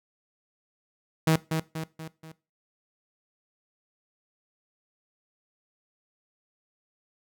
sawtooth tone with echo, 159.7 Hz, D#3, 45 cents sharp, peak -15 dBFS, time 1.27-1.36 s, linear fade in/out 5 ms, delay 240 ms, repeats 4, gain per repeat -6 dB, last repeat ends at 2.32 s, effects noise-tail reverb RT60 0.3 s tail -19 dB re dry

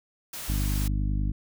white noise, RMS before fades -37 dBFS, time 0.33-0.88 s, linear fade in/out 5 ms
harmonic tone, 50.3 Hz, G1, 45 cents sharp, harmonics 1 / 2 / 3 / 4 / 5 / 6, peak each -25 / -31 / -35 / -37 / -39 / -41 dBFS, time 0.48-1.32 s, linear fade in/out 10 ms
effects none

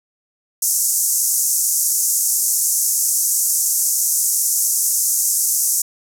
pink band-pass noise, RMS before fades -18 dBFS, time 0.62-5.82 s, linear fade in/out 5 ms, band 6000 to 14000 Hz, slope 48 dB/octave, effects none

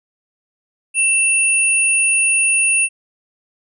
sine tone pair together, 2673 / 9578 Hz, E7 / D9, +23 / +33 cents, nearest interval octave + minor seventh, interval 2210 cents, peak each -15 dBFS, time 0.94-2.89 s, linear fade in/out 50 ms, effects none

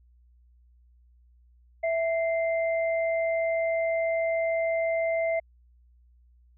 sine tone pair together, 659.3 / 2087 Hz, E5 / C7, 0 / -5 cents, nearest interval octave + minor sixth, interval 1995 cents, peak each -24 / -33 dBFS, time 1.83-5.4 s, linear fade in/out 10 ms, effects added 60 Hz sine -56 dBFS peak until 6.57 s

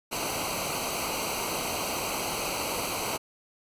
pink noise with comb filter, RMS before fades -31 dBFS, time 0.11-3.18 s, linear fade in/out 20 ms, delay 0.57 ms, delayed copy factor -0.85, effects resampled to 32000 Hz

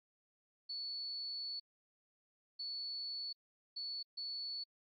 sine tone bursts at uneven times, 4435 Hz, C#8, in tune, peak -40 dBFS, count 4, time 0.69-1.6 / 2.59-3.33 / 3.76-4.03 / 4.17-4.64 s, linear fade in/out 10 ms, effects AAC 32 kbps

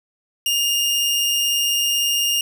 sawtooth tone, 2826 Hz, F7, 20 cents sharp, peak -14 dBFS, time 0.46-2.41 s, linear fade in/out 2 ms, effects none

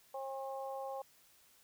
harmonic tone, 269.1 Hz, C4, 49 cents sharp, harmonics 2 / 3 / 4, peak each -42 / -43 / -50 dBFS, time 0.14-1.02 s, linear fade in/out 5 ms, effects white hiss -66 dBFS RMS until 1.63 s

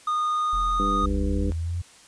triangle tone with pitch glide, 1228 to 1237.3 Hz, D#6 to D#6, -23 to -10 cents, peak -20 dBFS, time 0.07-1.06 s, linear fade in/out 5 ms, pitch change +13 cents, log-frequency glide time 0.31-0.87 s
triangle tone, 42.69 Hz, F1, 39 cents flat, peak -25 dBFS, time 0.53-1.52 s, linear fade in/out 0 ms
harmonic tone, 99.2 Hz, G2, 21 cents sharp, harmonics 2 / 3 / 4 / 5, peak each -29 / -30 / -35 / -35 dBFS, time 0.79-1.51 s, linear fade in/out 10 ms
sine exponential sweep, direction up, 69.3 to 88.7 Hz, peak -25 dBFS, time 1.03-1.82 s, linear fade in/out 10 ms
effects white hiss -51 dBFS RMS until 2.07 s + resampled to 22050 Hz

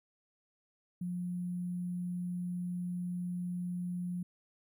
sine tone with sample-and-hold, 177.8 Hz, F3, 31 cents sharp, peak -34 dBFS, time 1.01-4.23 s, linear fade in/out 5 ms, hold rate 11025 Hz, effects none

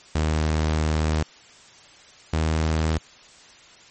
sawtooth tone pair in turn, 77.78 / 79.19 Hz, D#2 / D#2, 0 / +31 cents, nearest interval unison, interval 31 cents, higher second, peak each -16 / -16 dBFS, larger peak neither, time 0.15-1.23 / 2.33-2.98 s, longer first, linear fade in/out 5 ms, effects white hiss -49 dBFS RMS until 3.9 s + MP3 32 kbps

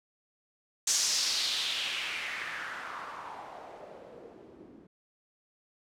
blue noise with low-pass filter sweep, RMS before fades -35 dBFS, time 0.87-4.87 s, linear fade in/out 5 ms, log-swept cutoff 6700 to 270 Hz, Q 2.8, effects none

